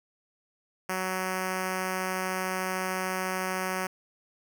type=tone with notch filter; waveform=5% pulse; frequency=186.4 Hz; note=F#3; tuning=13 cents sharp; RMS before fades=-31 dBFS; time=0.89-3.87 s; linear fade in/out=5 ms; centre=3900 Hz; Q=1.6; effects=none